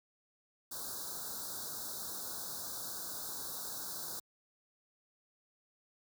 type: band-stop noise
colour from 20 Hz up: white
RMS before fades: -42 dBFS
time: 0.71-4.2 s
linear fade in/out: 10 ms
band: 1600 to 3700 Hz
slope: 96 dB/octave
effects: high-pass 80 Hz 12 dB/octave